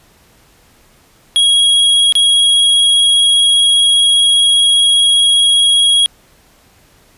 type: tone with dropouts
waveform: square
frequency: 3305 Hz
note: G#7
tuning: 9 cents flat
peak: -8 dBFS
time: 1.36-6.06 s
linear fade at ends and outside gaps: 0 ms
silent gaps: 2.124-2.153 s
effects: pink hiss -49 dBFS RMS until 7.17 s + resampled to 32000 Hz